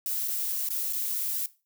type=noise with dropouts; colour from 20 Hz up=violet; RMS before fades=-30 dBFS; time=0.06-1.46 s; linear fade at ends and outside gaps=1 ms; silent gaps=0.277-0.281 / 0.688-0.704 / 0.926-0.932 s; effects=noise-tail reverb RT60 0.3 s tail -18 dB re dry